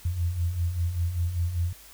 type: beating tone pair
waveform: sine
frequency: 82.41 / 87.51 Hz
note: E2 / F2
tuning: 0 / +4 cents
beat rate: 5.1 Hz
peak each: -32 / -25 dBFS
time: 0.05-1.73 s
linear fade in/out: 5 ms
effects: added 50 Hz sine -56 dBFS peak until 1.93 s + white hiss -50 dBFS RMS until 1.93 s